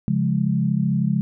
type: chord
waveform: sine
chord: Db major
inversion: none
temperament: equal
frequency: 138.59 / 174.61 / 207.7 Hz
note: Db3 / F3 / Ab3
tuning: 0 / 0 / 0 cents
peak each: -22 dBFS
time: 0.08-1.21 s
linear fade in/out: 0 ms
effects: none